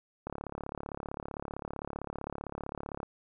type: click train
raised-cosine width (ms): 1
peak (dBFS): -23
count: 99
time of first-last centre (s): 0.27-3.031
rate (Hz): 35.5
effects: none